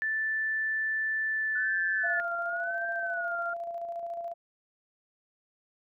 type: tone with pitch glide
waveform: sine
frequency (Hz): 1760 to 1740.8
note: A6 to A6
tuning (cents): 0 to -19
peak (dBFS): -27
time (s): 0.02-2.2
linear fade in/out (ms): 0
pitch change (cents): -19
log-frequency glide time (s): 1.26-2.02
type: tone with vibrato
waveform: sine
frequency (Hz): 1477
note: F#6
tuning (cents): -3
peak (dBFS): -31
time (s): 1.55-3.54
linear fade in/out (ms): 10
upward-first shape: sine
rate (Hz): 0.93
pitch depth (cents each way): 110
type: tone with tremolo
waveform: sine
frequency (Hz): 683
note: F5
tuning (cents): -39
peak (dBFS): -32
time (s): 2.03-4.34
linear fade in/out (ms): 20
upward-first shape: square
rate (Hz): 14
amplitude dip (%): 35
effects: none